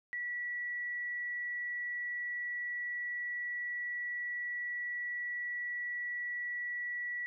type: tone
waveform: sine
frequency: 1944 Hz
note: B6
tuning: 28 cents flat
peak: -35 dBFS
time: 0.13-7.26 s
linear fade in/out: 0 ms
effects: none